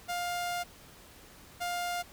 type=tone pair in turn; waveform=sawtooth; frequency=704 / 704 Hz; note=F5 / F5; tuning=+14 / +14 cents; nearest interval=unison; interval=0 cents; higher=neither; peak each=-28 dBFS; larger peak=neither; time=0.08-0.64 / 1.6-2.03 s; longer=first; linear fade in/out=20 ms; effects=pink hiss -54 dBFS RMS until 2.12 s